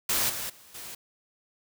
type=noise with level steps; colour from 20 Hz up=white; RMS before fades=-26 / -34 / -53 / -41 dBFS; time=0.09-0.95 s; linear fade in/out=5 ms; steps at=0.29 / 0.49 / 0.74 s; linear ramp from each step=10 ms; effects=none